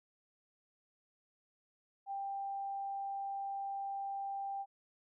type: tone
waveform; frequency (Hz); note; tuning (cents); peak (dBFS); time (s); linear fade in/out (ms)
sine; 790; G5; +13; -37; 2.06-4.66; 50
effects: none